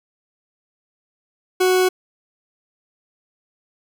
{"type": "tone", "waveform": "40% pulse", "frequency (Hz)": 369.5, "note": "F#4", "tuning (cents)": -2, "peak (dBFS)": -13, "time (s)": [1.6, 1.89], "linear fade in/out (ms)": 10, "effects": []}